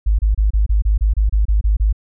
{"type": "tone bursts", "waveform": "sine", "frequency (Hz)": 51.91, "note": "G#1", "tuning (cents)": 0, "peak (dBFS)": -11, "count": 12, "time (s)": [0.06, 1.928], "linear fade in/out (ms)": 10, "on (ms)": 130, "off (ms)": 28, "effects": []}